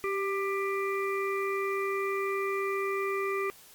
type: harmonic tone with a mistuned harmonic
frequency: 396.2 Hz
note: G4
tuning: 18 cents sharp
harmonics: 1 / 3 / 5 / 6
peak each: -30 / -34 / -38 / -39 dBFS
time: 0.04-3.5 s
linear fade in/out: 0 ms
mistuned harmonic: 1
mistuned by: -21 cents
effects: white hiss -54 dBFS RMS until 3.74 s + Opus 48 kbps